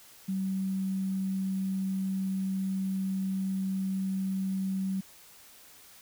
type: tone with sample-and-hold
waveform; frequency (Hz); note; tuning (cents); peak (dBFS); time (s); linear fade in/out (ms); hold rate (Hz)
sine; 191.2; G3; -43; -28; 0.28-5.01; 10; 11025
effects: white hiss -54 dBFS RMS until 6.01 s